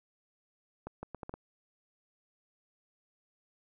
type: accelerating click train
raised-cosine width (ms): 1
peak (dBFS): -26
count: 6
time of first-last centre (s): 0.87-1.34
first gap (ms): 160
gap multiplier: 0.73
effects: none

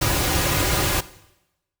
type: noise with comb filter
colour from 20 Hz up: pink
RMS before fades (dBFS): -21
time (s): 0.01-1.01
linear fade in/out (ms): 10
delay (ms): 4.5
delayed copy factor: -0.6
effects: noise-tail reverb RT60 0.9 s tail -17 dB re dry

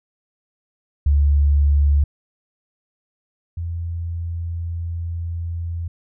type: tone pair in turn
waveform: sine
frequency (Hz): 72 / 84.58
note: D2 / E2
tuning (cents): -34 / +45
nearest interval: minor third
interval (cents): 279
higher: second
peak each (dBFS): -12 / -23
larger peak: first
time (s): 1.06-2.04 / 3.57-5.88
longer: second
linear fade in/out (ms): 5
effects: none

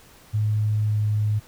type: tone with pitch glide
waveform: sine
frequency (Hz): 106.6 to 105.86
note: G#2 to G#2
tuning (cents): +46 to +34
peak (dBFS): -19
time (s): 0.33-1.4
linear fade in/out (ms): 20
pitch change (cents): -12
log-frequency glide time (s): 0.83-1
effects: pink hiss -51 dBFS RMS until 1.47 s

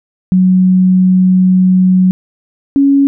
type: tone pair in turn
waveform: sine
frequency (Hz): 185 / 278.1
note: F#3 / C#4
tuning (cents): 0 / +6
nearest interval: perfect fifth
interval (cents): 706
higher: second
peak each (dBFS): -5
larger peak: neither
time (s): 0.32-2.11 / 2.76-3.07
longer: first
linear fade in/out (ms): 0
effects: none

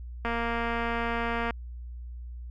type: click train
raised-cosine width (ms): 0.5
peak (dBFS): -16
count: 294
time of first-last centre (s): 0.25-1.508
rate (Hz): 233
effects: added 60 Hz sine -37 dBFS peak until 2.5 s

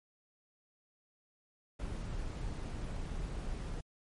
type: noise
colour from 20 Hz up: brown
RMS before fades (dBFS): -39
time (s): 1.79-3.81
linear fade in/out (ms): 10
effects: MP3 48 kbps

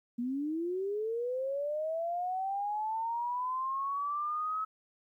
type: linear sweep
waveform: sine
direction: up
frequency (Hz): 233.1 to 1291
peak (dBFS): -31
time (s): 0.18-4.65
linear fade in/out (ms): 10
effects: 12-bit

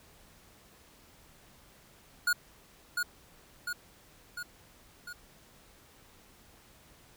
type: tone with echo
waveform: square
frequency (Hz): 1442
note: F#6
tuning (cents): -45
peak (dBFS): -25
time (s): 2.27-2.33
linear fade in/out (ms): 5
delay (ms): 700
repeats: 4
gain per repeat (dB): -4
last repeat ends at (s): 5.13
effects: pink hiss -59 dBFS RMS until 7.16 s

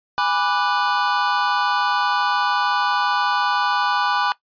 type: chord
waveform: square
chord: G# half-diminished seventh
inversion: none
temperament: equal with one note detuned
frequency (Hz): 822 / 987.8 / 1174.7 / 1480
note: G#5 / B5 / D6 / F#6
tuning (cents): -18 / 0 / 0 / 0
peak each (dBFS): -24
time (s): 0.18-4.32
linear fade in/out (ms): 0
effects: noise-tail reverb RT60 0.1 s tail -18 dB re dry + resampled to 11025 Hz

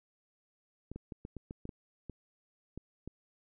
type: clicks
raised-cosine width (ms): 3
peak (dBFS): -29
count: 11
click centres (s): 0.916 / 0.96 / 1.122 / 1.251 / 1.367 / 1.509 / 1.654 / 1.692 / 2.097 / 2.776 / 3.076
effects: none

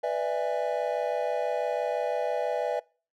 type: chord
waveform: triangle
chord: E dominant seventh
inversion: second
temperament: just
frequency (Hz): 494.4 / 593.3 / 659.3 / 824.1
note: B4 / D5 / E5 / G#5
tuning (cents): +2 / +18 / 0 / -14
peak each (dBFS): -29 / -29 / -29 / -32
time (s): 0.03-2.8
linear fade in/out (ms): 10
effects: noise-tail reverb RT60 0.4 s tail -25 dB re dry

